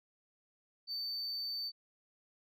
sine tone, 4559 Hz, C#8, 48 cents sharp, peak -34 dBFS, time 0.87-1.72 s, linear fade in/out 50 ms, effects tanh soft clip ceiling -35 dBFS

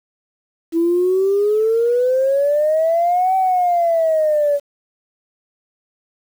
sine exponential two-way sweep, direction up then down, 326.9 to 765 to 567 Hz, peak -12 dBFS, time 0.72-4.6 s, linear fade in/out 50 ms, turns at 3.36 s, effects tanh soft clip ceiling -8 dBFS + 7-bit

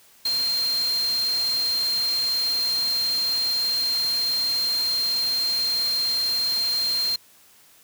sine tone in noise, 4187 Hz, C8, in tune, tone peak -21 dBFS, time 0.25-7.16 s, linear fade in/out 5 ms, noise white, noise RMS -34 dBFS, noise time 0.25-7.16 s, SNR +10 dB, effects white hiss -54 dBFS RMS until 7.83 s + high-pass 60 Hz 12 dB/octave

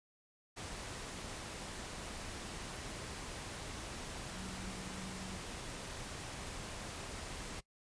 sine tone in noise, 187.7 Hz, F#3, 25 cents sharp, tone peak -47 dBFS, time 4.34-5.39 s, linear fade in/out 20 ms, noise pink, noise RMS -45 dBFS, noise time 0.56-7.61 s, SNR -5 dB, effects noise-tail reverb RT60 0.1 s tail -21 dB re dry + resampled to 22050 Hz

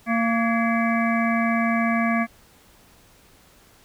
harmonic tone with a mistuned harmonic, 229.2 Hz, A#3, 29 cents flat, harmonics 1 / 3 / 5 / 7 / 9 / 10, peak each -21 / -26 / -28 / -29 / -31 / -31 dBFS, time 0.06-2.27 s, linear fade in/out 50 ms, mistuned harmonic 7, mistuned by +72 cents, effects pink hiss -54 dBFS RMS until 3.84 s

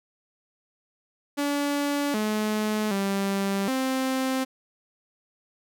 sawtooth tone with pitch steps, 286.8 / 213.8 / 196.8 / 262.2 Hz, D4 / A3 / G3 / C4, -41 / -49 / +7 / +4 cents, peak -20 dBFS, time 1.37-4.45 s, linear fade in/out 20 ms, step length 770 ms, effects none

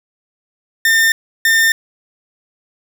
40% pulse tone pair in turn, 1806 / 1806 Hz, A6 / A6, +45 / +45 cents, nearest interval unison, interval 0 cents, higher neither, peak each -9 dBFS, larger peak neither, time 0.85-1.12 / 1.45-1.72 s, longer neither, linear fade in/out 2 ms, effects none

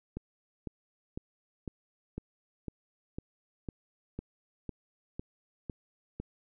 click train, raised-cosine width 3 ms, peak -24 dBFS, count 13, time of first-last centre 0.17-6.2 s, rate 1.99 Hz, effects none

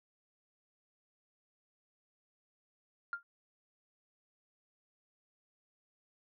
sine tone with exponential decay, 1398 Hz, F6, 1 cent sharp, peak -30 dBFS, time 3.13-3.23 s, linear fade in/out 1 ms, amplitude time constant 21 ms, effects tanh soft clip ceiling -28 dBFS

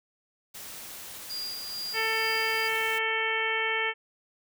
white noise, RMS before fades -42 dBFS, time 0.54-2.99 s, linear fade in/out 10 ms
sine tone with tremolo, 4810 Hz, D8, 41 cents sharp, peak -32 dBFS, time 1.29-2.69 s, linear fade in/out 20 ms, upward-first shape sine, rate 2.2 Hz, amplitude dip 40%
harmonic tone, 444.9 Hz, A4, 19 cents sharp, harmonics 1 / 2 / 3 / 4 / 5 / 6 / 7, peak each -34 / -35 / -36 / -31 / -30 / -36 / -36 dBFS, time 1.93-3.94 s, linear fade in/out 50 ms
effects none

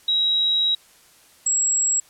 sine tone pair in turn, 3845 / 7670 Hz, B7 / A#8, -47 / +48 cents, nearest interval octave, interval 1195 cents, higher second, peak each -17 dBFS, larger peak neither, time 0.08-0.75 / 1.46-2 s, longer first, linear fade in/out 5 ms, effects white hiss -53 dBFS RMS until 2.09 s + low-pass 12000 Hz 12 dB/octave

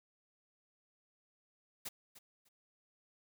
white noise with echo, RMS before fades -42 dBFS, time 1.85-1.89 s, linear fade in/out 10 ms, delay 300 ms, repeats 2, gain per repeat -14 dB, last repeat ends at 2.49 s, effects none

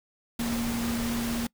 sine tone in noise, 234.1 Hz, A#3, 8 cents sharp, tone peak -28 dBFS, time 0.39-1.47 s, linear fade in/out 5 ms, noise pink, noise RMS -34 dBFS, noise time 0.39-1.47 s, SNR +3 dB, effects noise-tail reverb RT60 0.1 s tail -24 dB re dry

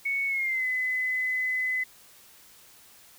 sine tone with pitch glide, 2216 to 2020 Hz, C#7 to B6, -1 to +39 cents, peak -25 dBFS, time 0.05-1.84 s, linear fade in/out 10 ms, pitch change -160 cents, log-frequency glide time 0.27-0.66 s, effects white hiss -54 dBFS RMS until 3.18 s

